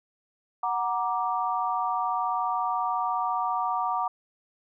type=chord; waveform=sine; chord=Gb augmented; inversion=none; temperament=equal with one note detuned; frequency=740 / 940.4 / 1174.7 Hz; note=Gb5 / Bb5 / D6; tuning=0 / +15 / 0 cents; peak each=-29 dBFS; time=0.63-4.08 s; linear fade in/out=5 ms; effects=none